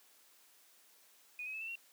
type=tone with pitch steps; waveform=sine; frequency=2474 / 2538 / 2603 / 2670 / 2739 Hz; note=D#7 / D#7 / E7 / E7 / F7; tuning=-10 / +34 / -22 / +22 / -34 cents; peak=-40 dBFS; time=1.39-1.755 s; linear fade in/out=2 ms; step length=73 ms; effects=white hiss -65 dBFS RMS until 1.92 s + high-pass 300 Hz 12 dB/octave